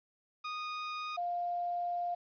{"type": "tone pair in turn", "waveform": ["sawtooth", "sine"], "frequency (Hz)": [1237, 701.7], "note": ["D#6", "F5"], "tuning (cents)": [-10, 8], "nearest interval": "minor seventh", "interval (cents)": 982, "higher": "first", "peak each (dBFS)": [-33, -32], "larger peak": "second", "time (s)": [[0.44, 1.17], [1.17, 2.15]], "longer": "second", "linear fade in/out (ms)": 10, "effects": ["resampled to 11025 Hz", "11-bit"]}